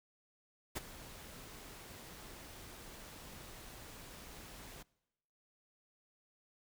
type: noise with ADSR envelope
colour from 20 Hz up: pink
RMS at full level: -37 dBFS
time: 0.75-4.83 s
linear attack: 19 ms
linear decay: 22 ms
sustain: -15 dB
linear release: 10 ms
effects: noise-tail reverb RT60 1.0 s tail -24 dB re dry